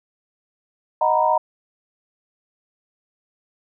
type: chord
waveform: sine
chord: B major seventh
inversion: first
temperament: equal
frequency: 622.3 / 740 / 932.3 / 987.8 Hz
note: D#5 / F#5 / A#5 / B5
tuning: 0 / 0 / 0 / 0 cents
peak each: -21 / -23 / -18 / -23 dBFS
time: 1.01-1.38 s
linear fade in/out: 5 ms
effects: none